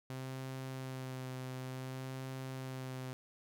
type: tone with vibrato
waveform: sawtooth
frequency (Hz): 130.4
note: C3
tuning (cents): -5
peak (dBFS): -37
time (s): 0.1-3.13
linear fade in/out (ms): 0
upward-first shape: sine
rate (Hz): 0.56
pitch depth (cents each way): 18
effects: none